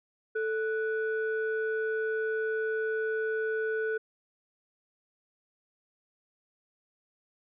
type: tone pair together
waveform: sine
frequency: 440 / 1480 Hz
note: A4 / F#6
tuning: 0 / 0 cents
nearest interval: octave + major sixth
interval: 2100 cents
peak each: -28 / -33 dBFS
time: 0.35-3.98 s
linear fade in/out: 10 ms
effects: tanh soft clip ceiling -21 dBFS